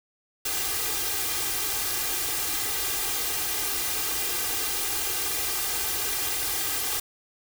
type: noise with comb filter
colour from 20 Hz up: white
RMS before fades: -28 dBFS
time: 0.45-7 s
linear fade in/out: 5 ms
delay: 2.5 ms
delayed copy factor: +1
effects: none